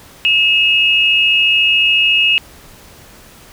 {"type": "tone pair together", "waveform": "sine", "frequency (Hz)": [2600, 2854], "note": ["E7", "F7"], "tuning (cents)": [-24, 37], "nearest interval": "major second", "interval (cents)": 161, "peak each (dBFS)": -12, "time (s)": [0.25, 2.38], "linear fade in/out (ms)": 0, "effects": ["pink hiss -41 dBFS RMS until 3.52 s"]}